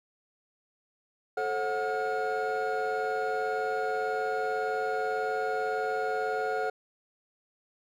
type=tone cluster; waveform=triangle; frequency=436.8 / 535 / 734 / 1425 Hz; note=A4 / C5 / F#5 / F6; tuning=-13 / +38 / -14 / +34 cents; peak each=-29 / -33 / -29 / -33 dBFS; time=1.37-6.7 s; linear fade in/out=5 ms; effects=tanh soft clip ceiling -20 dBFS